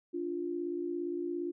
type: tone pair together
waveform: sine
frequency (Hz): 291.8 / 349.2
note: D4 / F4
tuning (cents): -11 / 0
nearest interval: minor third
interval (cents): 311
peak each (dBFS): -38 / -34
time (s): 0.13-1.52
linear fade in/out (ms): 20
effects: none